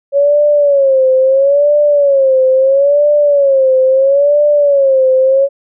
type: tone with vibrato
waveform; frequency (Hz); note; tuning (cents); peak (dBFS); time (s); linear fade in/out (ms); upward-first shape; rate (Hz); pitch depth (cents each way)
sine; 554; C#5; -1; -6; 0.12-5.49; 50; sine; 0.75; 110
effects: none